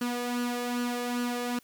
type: tone with flanger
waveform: sawtooth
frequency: 243.2 Hz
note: B3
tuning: 26 cents flat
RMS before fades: -31 dBFS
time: 0.01-1.59 s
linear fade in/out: 5 ms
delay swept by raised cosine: 0.67 to 1.77 ms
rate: 2.5 Hz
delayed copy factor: +0.55
effects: white hiss -62 dBFS RMS until 1.63 s